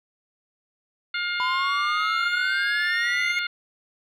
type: harmonic tone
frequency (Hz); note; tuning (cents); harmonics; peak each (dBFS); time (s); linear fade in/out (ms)
709; F5; +26; 2 / 3 / 4 / 5 / 6; -28 / -29 / -35 / -34 / -36; 1.14-3.47; 5
type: exponential sweep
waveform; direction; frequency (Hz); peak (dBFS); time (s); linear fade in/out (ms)
triangle; up; 995 to 2168; -22; 1.4-3.39; 0
effects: none